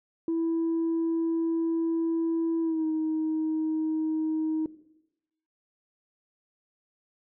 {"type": "tone with pitch glide", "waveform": "sine", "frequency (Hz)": [329.6, 314.9], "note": ["E4", "D#4"], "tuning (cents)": [0, 21], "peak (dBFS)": -23, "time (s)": [0.28, 4.66], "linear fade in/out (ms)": 2, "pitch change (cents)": -79, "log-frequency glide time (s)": [2.61, 2.86], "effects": ["noise-tail reverb RT60 0.9 s tail -17 dB re dry", "tanh soft clip ceiling -22 dBFS"]}